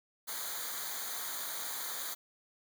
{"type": "noise with comb filter", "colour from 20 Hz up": "white", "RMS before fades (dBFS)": -39, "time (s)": [0.27, 2.15], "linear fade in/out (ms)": 20, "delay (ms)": 0.37, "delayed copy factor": -0.85, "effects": []}